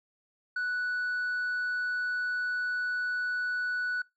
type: tone with tanh clipping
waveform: sine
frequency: 1480 Hz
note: F#6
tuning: in tune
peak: -29 dBFS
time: 0.56-4.02 s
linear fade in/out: 5 ms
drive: 2 dB
effects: noise-tail reverb RT60 0.2 s tail -23 dB re dry